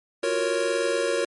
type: chord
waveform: square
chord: Gb major seventh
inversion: third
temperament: equal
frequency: 349.2 / 370 / 466.2 / 554.4 Hz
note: F4 / Gb4 / Bb4 / Db5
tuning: 0 / 0 / 0 / 0 cents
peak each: -31 / -32 / -27 / -27 dBFS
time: 0.23-1.25 s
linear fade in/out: 5 ms
effects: MP3 48 kbps

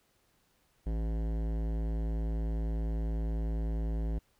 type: tone with hard clipping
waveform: sine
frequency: 55 Hz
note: A1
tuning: in tune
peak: -32 dBFS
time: 0.86-4.19 s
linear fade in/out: 10 ms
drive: 17 dB
effects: pink hiss -71 dBFS RMS until 4.39 s

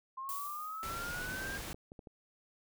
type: linear sweep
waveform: sine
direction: up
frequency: 1046.5 to 1616 Hz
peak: -39 dBFS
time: 0.17-1.58 s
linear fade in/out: 10 ms
type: noise with exponential decay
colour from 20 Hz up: violet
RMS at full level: -40 dBFS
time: 0.29-1.49 s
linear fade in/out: 1 ms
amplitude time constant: 260 ms
type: noise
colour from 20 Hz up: pink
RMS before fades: -43 dBFS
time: 0.83-1.73 s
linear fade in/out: 0 ms
type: clicks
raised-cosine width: 2 ms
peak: -36 dBFS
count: 11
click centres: 1.291 / 1.339 / 1.42 / 1.455 / 1.49 / 1.582 / 1.683 / 1.745 / 1.919 / 1.992 / 2.072 s
effects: none

